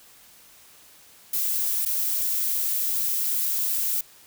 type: noise with dropouts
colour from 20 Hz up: violet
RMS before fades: -25 dBFS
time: 1.33-4.01 s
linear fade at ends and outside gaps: 5 ms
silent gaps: 1.852-1.859 s
effects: white hiss -52 dBFS RMS until 4.26 s